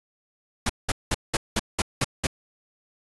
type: noise bursts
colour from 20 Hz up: pink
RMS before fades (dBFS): -23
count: 8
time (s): 0.66-2.27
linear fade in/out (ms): 5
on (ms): 35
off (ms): 190
effects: resampled to 24000 Hz